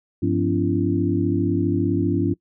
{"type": "tone cluster", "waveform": "sine", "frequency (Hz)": [100.4, 175, 251.5, 286.8, 339.3], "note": ["G2", "F3", "B3", "D4", "F4"], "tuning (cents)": [42, 4, 32, -41, -50], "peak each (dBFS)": [-24, -26, -27, -22, -24], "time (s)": [0.22, 2.34], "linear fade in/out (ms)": 10, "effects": ["noise-tail reverb RT60 0.1 s tail -22 dB re dry"]}